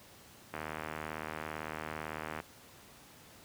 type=click train; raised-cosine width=0.5 ms; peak=-23 dBFS; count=146; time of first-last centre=0.54-2.401 s; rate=77.9 Hz; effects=pink hiss -56 dBFS RMS until 3.44 s + high-pass 80 Hz 12 dB/octave